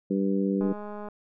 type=harmonic tone; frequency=97.8 Hz; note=G2; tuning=4 cents flat; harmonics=2 / 3 / 4 / 5; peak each=-25 / -29 / -31 / -33 dBFS; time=0.1-0.73 s; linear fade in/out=10 ms
type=click train; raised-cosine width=1 ms; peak=-26 dBFS; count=100; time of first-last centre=0.61-1.086 s; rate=208 Hz
effects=none

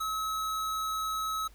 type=tone; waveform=square; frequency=1287 Hz; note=E6; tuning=42 cents flat; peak=-31 dBFS; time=0-1.48 s; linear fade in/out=10 ms; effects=added 50 Hz sine -52 dBFS peak until 1.54 s + pink hiss -61 dBFS RMS until 1.54 s

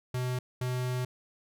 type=tone bursts at uneven times; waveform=square; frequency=126 Hz; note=B2; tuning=35 cents sharp; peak=-30 dBFS; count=2; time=0.14-0.39 / 0.61-1.05 s; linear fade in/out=5 ms; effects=none

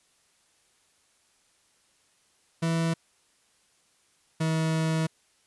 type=tone pair in turn; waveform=40% pulse; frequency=164.81 / 160.21 Hz; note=E3 / E3; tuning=0 / -49 cents; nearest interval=unison; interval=49 cents; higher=first; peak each=-23 dBFS; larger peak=neither; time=2.62-2.94 / 4.4-5.07 s; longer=second; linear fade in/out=10 ms; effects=white hiss -66 dBFS RMS until 5.46 s + resampled to 24000 Hz

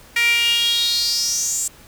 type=tone with high-pass filter sweep; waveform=sawtooth; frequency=470 Hz; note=A#4; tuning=14 cents sharp; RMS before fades=-19 dBFS; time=0.16-1.68 s; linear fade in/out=5 ms; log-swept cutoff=2100 to 7800 Hz; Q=7.3; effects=pink hiss -46 dBFS RMS until 1.87 s

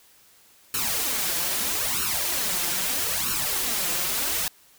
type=noise with flanger; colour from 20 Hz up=white; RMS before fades=-26 dBFS; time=0.74-4.48 s; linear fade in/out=2 ms; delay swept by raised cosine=0.72 to 5.82 ms; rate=0.78 Hz; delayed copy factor=+0.8; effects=white hiss -56 dBFS RMS until 4.78 s

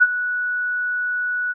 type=tone with ADSR envelope; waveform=sine; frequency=1473 Hz; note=F#6; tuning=8 cents flat; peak=-7 dBFS; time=0-1.54 s; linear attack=22 ms; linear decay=41 ms; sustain=-13 dB; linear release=31 ms; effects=none

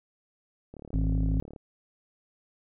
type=click train; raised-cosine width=2 ms; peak=-30 dBFS; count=31; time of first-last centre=0.74-1.562 s; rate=36.5 Hz
type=harmonic tone; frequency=52.7 Hz; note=G#1; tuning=26 cents sharp; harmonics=1 / 2 / 3 / 5; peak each=-25 / -31 / -31 / -33 dBFS; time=0.94-1.4 s; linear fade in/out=0 ms
effects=none

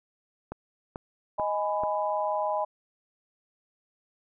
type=click train; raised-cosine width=1 ms; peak=-21 dBFS; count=4; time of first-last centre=0.52-1.836 s; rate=2.28 Hz
type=chord; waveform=sine; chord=G# minor; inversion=second; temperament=just; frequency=623 / 830.6 / 996.7 Hz; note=D#5 / G#5 / B5; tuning=+2 / 0 / +16 cents; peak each=-29 / -30 / -31 dBFS; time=1.38-2.65 s; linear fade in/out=10 ms
effects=none

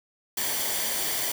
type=noise with comb filter; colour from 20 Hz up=white; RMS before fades=-28 dBFS; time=0.37-1.32 s; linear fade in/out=5 ms; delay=0.76 ms; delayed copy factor=-0.5; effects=none

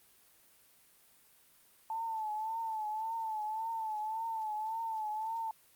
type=tone with vibrato; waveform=sine; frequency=880 Hz; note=A5; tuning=in tune; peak=-34 dBFS; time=1.9-5.51 s; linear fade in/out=2 ms; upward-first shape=triangle; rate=1.8 Hz; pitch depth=73 cents each way; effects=white hiss -64 dBFS RMS until 5.75 s + Opus 32 kbps

